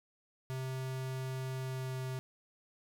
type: tone with pitch glide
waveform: square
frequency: 130.81 to 130.06 Hz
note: C3 to C3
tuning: 0 to -10 cents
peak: -37 dBFS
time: 0.5-2.19 s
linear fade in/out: 0 ms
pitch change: -10 cents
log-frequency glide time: 1.59-1.99 s
effects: none